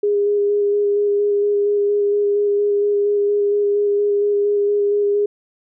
sine tone with vibrato, 409.1 Hz, G#4, 26 cents flat, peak -14 dBFS, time 0.03-5.26 s, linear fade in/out 5 ms, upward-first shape square, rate 4.3 Hz, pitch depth 11 cents each way, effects none

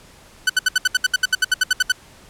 sawtooth tone bursts, 1501 Hz, F#6, 24 cents sharp, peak -9 dBFS, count 16, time 0.47-1.921 s, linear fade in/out 5 ms, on 26 ms, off 69 ms, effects pink hiss -47 dBFS RMS until 2.29 s + low-pass 11000 Hz 12 dB/octave

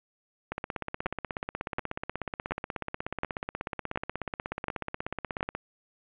two click trains, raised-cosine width 0.5 ms, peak -17 / -14 dBFS, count 84 / 7, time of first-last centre 0.52-5.55 / 1.06-5.408 s, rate 16.5 / 1.38 Hz, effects resampled to 8000 Hz + 9-bit

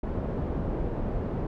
pink low-pass noise, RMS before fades -30 dBFS, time 0.03-1.47 s, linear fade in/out 5 ms, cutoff 590 Hz, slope 12 dB/octave, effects none

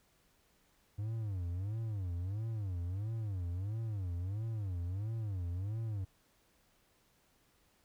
triangle tone with vibrato, 99 Hz, G2, 18 cents sharp, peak -33 dBFS, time 0.98-6.05 s, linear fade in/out 10 ms, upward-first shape sine, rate 1.5 Hz, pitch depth 240 cents each way, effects pink hiss -71 dBFS RMS until 7.84 s

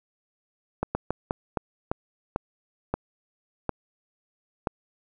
slowing click train, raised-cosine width 1 ms, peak -11 dBFS, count 10, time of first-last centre 0.83-4.672 s, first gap 120 ms, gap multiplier 1.3, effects none

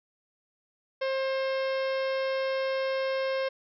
harmonic tone, 532 Hz, C5, 29 cents sharp, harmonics 1 / 2 / 3 / 4 / 5 / 6 / 7 / 8 / 9 / 10, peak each -27 / -38 / -39 / -40 / -44 / -46 / -48 / -50 / -52 / -48 dBFS, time 1.01-3.49 s, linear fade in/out 10 ms, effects none

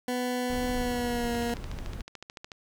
20% pulse tone with pitch glide, 248.6 to 236.7 Hz, B3 to A#3, +12 to +27 cents, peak -23 dBFS, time 0.08-1.54 s, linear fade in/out 2 ms, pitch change -85 cents, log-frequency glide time 0.73-1.32 s
brown noise, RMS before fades -37 dBFS, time 0.49-2.02 s, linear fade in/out 10 ms
click train, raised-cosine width 0.2 ms, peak -24 dBFS, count 17, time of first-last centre 1.35-2.518 s, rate 13.7 Hz
effects none

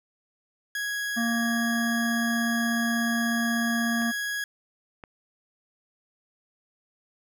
40% pulse tone, 1661.2 Hz, G#6, in tune, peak -27 dBFS, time 0.75-4.44 s, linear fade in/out 2 ms
harmonic tone, 232.1 Hz, A#3, 7 cents flat, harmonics 1 / 3 / 5 / 7 / 8, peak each -25 / -35 / -39 / -42 / -43 dBFS, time 1.16-4.12 s, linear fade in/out 20 ms
clicks, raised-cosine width 0.5 ms, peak -27 dBFS, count 2, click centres 4.02 / 5.038 s
effects none

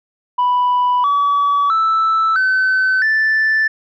sine tone with pitch steps, 987.8 / 1141.3 / 1318.6 / 1523.4 / 1760.1 Hz, B5 / D6 / E6 / G6 / A6, 0 / -50 / 0 / -50 / 0 cents, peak -10 dBFS, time 0.38-3.68 s, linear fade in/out 10 ms, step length 660 ms, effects tanh soft clip ceiling -10 dBFS

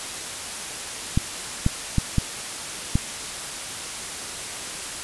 clicks, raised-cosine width 5 ms, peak -6 dBFS, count 5, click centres 1.175 / 1.664 / 1.983 / 2.183 / 2.955 s, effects white hiss -32 dBFS RMS until 5.03 s + resampled to 24000 Hz

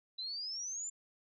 sine exponential sweep, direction up, 3951 to 7310 Hz, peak -38 dBFS, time 0.18-0.9 s, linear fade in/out 10 ms, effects none

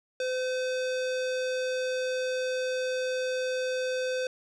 square tone with low-pass filter, 511 Hz, C5, 41 cents flat, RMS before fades -30 dBFS, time 0.2-4.27 s, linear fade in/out 2 ms, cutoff 5800 Hz, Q 1.1, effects none

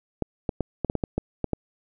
clicks, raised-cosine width 2 ms, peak -11 dBFS, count 10, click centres 0.223 / 0.492 / 0.607 / 0.847 / 0.899 / 0.953 / 1.038 / 1.18 / 1.443 / 1.533 s, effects none

